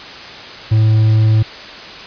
triangle tone, 109.4 Hz, A2, 9 cents flat, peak -6 dBFS, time 0.71-1.43 s, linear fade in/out 10 ms, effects white hiss -31 dBFS RMS until 2.06 s + resampled to 11025 Hz

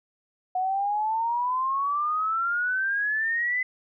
sine exponential sweep, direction up, 731 to 2031 Hz, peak -23 dBFS, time 0.55-3.63 s, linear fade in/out 5 ms, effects none

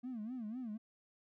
triangle tone with vibrato, 233.1 Hz, A#3, in tune, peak -37 dBFS, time 0.03-0.78 s, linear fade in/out 20 ms, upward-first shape sine, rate 4 Hz, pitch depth 190 cents each way, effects tanh soft clip ceiling -36 dBFS

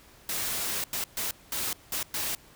white noise bursts at uneven times, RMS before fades -31 dBFS, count 6, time 0.29-0.84 / 0.93-1.04 / 1.17-1.31 / 1.52-1.73 / 1.92-2.03 / 2.14-2.35 s, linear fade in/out 2 ms, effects pink hiss -55 dBFS RMS until 2.55 s

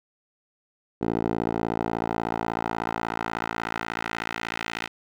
10% pulse tone with band-pass filter sweep, 56.4 Hz, A1, 44 cents sharp, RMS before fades -29 dBFS, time 1.01-4.88 s, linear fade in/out 10 ms, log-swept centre 430 to 2400 Hz, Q 1.2, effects none

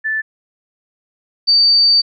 sine tone pair in turn, 1755 / 4607 Hz, A6 / D8, -5 / -34 cents, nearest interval octave + perfect fourth, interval 1671 cents, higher second, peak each -16 / -8 dBFS, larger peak second, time 0.04-0.22 / 1.47-2.02 s, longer second, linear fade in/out 20 ms, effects none

